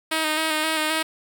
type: tone with vibrato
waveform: 5% pulse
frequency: 313.5 Hz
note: D#4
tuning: 13 cents sharp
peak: -10 dBFS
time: 0.11-1.03 s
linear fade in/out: 10 ms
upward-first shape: square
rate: 3.8 Hz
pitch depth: 25 cents each way
effects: none